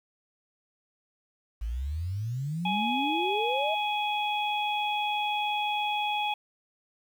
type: exponential sweep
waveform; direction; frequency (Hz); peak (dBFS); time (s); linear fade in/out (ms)
sine; up; 52 to 659.3; -29; 1.61-3.75; 10
type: harmonic tone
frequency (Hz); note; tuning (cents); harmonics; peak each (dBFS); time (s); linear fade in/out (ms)
837; G#5; +13; 1 / 3 / 4; -28 / -33 / -34; 2.65-6.34; 5
effects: 9-bit